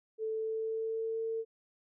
sine tone with pitch glide, 440 to 450 Hz, A4 to A4, 0 to +39 cents, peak -32 dBFS, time 0.18-1.45 s, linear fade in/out 50 ms, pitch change +39 cents, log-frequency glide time 0.3-1.19 s, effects none

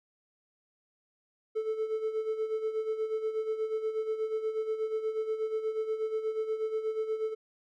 triangle tone with tremolo, 438.2 Hz, A4, 7 cents flat, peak -24 dBFS, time 1.55-7.35 s, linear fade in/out 20 ms, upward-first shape sine, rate 8.3 Hz, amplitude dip 70%, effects tanh soft clip ceiling -22 dBFS

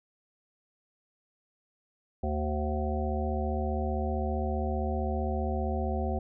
harmonic tone, 75.3 Hz, D2, 44 cents sharp, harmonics 1 / 3 / 5 / 7 / 9 / 10, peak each -30 / -35 / -37 / -38 / -38 / -37 dBFS, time 2.23-6.19 s, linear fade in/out 5 ms, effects none

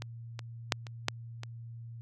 clicks, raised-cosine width 0.2 ms, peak -21 / -22 / -7 / -27 / -9 / -23 dBFS, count 6, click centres 0.021 / 0.392 / 0.722 / 0.868 / 1.084 / 1.434 s, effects added 116 Hz sine -42 dBFS peak until 2.01 s

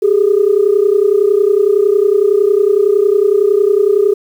sine tone pair together, 392 / 422.9 Hz, G4 / G#4, 0 / +31 cents, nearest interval minor second, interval 131 cents, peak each -10 dBFS, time 0.02-4.14 s, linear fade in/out 10 ms, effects tanh soft clip ceiling -1 dBFS + 7-bit

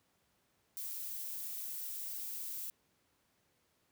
violet noise, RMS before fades -42 dBFS, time 0.77-2.7 s, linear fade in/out 0 ms, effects pink hiss -75 dBFS RMS until 3.91 s + high-pass 80 Hz 12 dB/octave

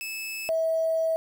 sawtooth / sine tone pair in turn, 2610 / 648.6 Hz, E7 / E5, -18 / -28 cents, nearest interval 2 octaves, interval 2410 cents, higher first, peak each -29 / -22 dBFS, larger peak second, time 0.01-0.49 / 0.49-1.16 s, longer second, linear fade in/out 0 ms, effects 8-bit

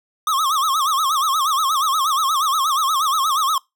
square tone with vibrato, 1174.7 Hz, D6, in tune, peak -17 dBFS, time 0.27-3.58 s, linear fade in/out 2 ms, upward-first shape sine, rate 8.4 Hz, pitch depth 180 cents each way, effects noise-tail reverb RT60 0.2 s tail -24 dB re dry

